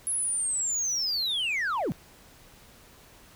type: linear sweep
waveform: sine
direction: down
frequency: 10840 to 110 Hz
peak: -23 dBFS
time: 0.07-1.92 s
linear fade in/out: 0 ms
effects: tanh soft clip ceiling -25 dBFS + pink hiss -54 dBFS RMS until 3.35 s